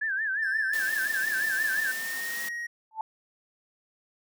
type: tone with vibrato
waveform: sine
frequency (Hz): 1661.2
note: G#6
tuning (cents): 0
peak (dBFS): -26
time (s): 0.01-1.92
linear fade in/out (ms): 10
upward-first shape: sine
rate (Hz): 5.7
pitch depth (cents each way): 140
type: tone with pitch glide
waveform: triangle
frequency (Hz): 1760 to 1886.3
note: A6 to A#6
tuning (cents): 0 to +20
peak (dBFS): -30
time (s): 0.42-2.67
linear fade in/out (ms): 10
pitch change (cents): +120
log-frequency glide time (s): 1.77-2.41
type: high-pass noise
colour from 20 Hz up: white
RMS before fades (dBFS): -38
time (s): 0.73-2.49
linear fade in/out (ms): 5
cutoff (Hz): 160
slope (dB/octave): 48
type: tone with exponential growth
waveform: sine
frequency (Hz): 880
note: A5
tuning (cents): 0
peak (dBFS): -24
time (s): 2.91-3.01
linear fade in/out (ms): 2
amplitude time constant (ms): 21
effects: none